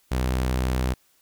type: tone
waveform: sawtooth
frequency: 63.5 Hz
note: B1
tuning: 49 cents sharp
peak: -18 dBFS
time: 0.11-0.94 s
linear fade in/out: 10 ms
effects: white hiss -63 dBFS RMS until 1.21 s